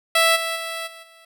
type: tone with level steps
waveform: 10% pulse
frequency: 659.3 Hz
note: E5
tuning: in tune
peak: -6 / -15 / -19 / -31 / -39 dBFS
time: 0.15-1.25 s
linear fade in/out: 5 ms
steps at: 0.35 / 0.55 / 0.86 / 1.02 s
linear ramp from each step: 20 ms
effects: none